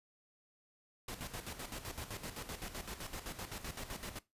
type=noise with tremolo; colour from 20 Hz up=pink; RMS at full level=-43 dBFS; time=1.08-4.19 s; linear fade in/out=5 ms; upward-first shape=square; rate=7.8 Hz; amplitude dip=65%; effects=noise-tail reverb RT60 0.2 s tail -19 dB re dry + resampled to 32000 Hz